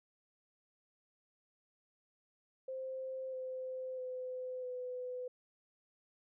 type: tone with pitch steps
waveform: sine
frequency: 523.3 / 515.8 / 508.4 / 501.1 Hz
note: C5 / C5 / C5 / B4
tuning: 0 / -25 / -50 / +25 cents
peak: -39 dBFS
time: 2.68-5.28 s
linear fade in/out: 5 ms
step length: 650 ms
effects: none